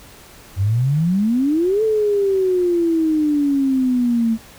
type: exponential two-way sweep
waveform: sine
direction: up then down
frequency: 91.3 to 443.3 to 222 Hz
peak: -14 dBFS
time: 0.56-4.38 s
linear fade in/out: 50 ms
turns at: 1.83 s
effects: pink hiss -43 dBFS RMS until 4.58 s